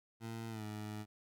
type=tone with pitch glide; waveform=20% pulse; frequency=113.8 to 106.18 Hz; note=A#2 to G#2; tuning=-41 to +39 cents; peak=-37 dBFS; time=0.2-1.06 s; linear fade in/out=50 ms; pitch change=-120 cents; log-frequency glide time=0.49-0.64 s; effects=none